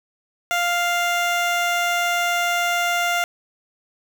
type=tone with notch filter; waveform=15% pulse; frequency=698.5 Hz; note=F5; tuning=in tune; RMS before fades=-21 dBFS; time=0.51-3.24 s; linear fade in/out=0 ms; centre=9400 Hz; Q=1.8; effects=none